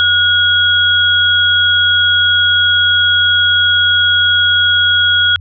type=tone pair together; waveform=sine; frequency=1445 / 3316 Hz; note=F#6 / G#7; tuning=-41 / -3 cents; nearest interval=octave + major second; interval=1438 cents; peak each=-11 dBFS; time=0-5.36 s; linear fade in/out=0 ms; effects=added 90 Hz sine -28 dBFS peak until 5.4 s